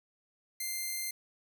5% pulse tone, 2093 Hz, C7, in tune, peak -24 dBFS, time 0.6-1.11 s, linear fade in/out 5 ms, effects 11-bit

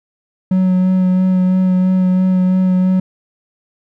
triangle tone with vibrato, 185 Hz, F#3, in tune, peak -8 dBFS, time 0.51-3 s, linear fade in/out 5 ms, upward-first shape sine, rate 3 Hz, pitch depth 15 cents each way, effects none

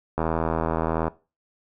click train, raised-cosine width 1 ms, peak -10 dBFS, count 74, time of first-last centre 0.18-1.08 s, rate 81.1 Hz, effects noise-tail reverb RT60 0.3 s tail -19 dB re dry

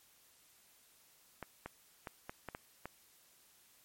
clicks, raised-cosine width 0.5 ms, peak -27 dBFS, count 7, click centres 1.427 / 1.66 / 2.072 / 2.295 / 2.487 / 2.549 / 2.856 s, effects white hiss -66 dBFS RMS until 3.84 s + MP3 64 kbps

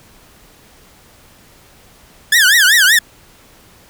sawtooth tone with vibrato, 1677 Hz, G#6, 16 cents sharp, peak -4 dBFS, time 2.32-2.99 s, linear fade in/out 5 ms, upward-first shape triangle, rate 5.2 Hz, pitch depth 280 cents each way, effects pink hiss -46 dBFS RMS until 3.89 s

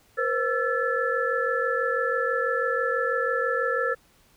sine tone cluster, 475.9 / 522 / 1338 / 1730 Hz, A#4 / C5 / E6 / A6, +36 / -4 / +25 / -30 cents, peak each -28 dBFS, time 0.17-3.95 s, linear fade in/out 20 ms, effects pink hiss -60 dBFS RMS until 4.36 s

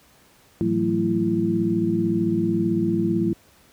sine tone cluster, 108.7 / 168.2 / 186.2 / 221.8 / 334.9 Hz, A2 / E3 / F#3 / A3 / E4, -21 / +35 / +11 / +14 / +27 cents, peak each -30 / -28 / -25 / -26 / -22 dBFS, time 0.61-3.33 s, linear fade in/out 0 ms, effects pink hiss -55 dBFS RMS until 3.72 s + high-pass 60 Hz 12 dB/octave

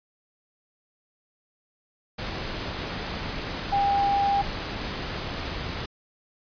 sine tone in noise, 800 Hz, G5, 35 cents sharp, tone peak -20 dBFS, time 3.72-4.42 s, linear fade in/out 10 ms, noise pink, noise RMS -32 dBFS, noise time 2.18-5.86 s, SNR +9 dB, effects resampled to 11025 Hz

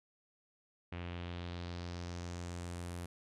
sawtooth tone with low-pass filter sweep, 87.31 Hz, F2, in tune, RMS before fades -43 dBFS, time 0.92-3.06 s, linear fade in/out 5 ms, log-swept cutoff 2600 to 11000 Hz, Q 2.3, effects none

